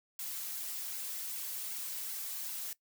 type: noise with flanger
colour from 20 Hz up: blue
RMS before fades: -40 dBFS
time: 0.19-2.73 s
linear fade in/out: 2 ms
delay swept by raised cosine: 1.6 to 5 ms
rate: 2.6 Hz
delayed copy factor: -0.7
effects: noise-tail reverb RT60 0.1 s tail -19 dB re dry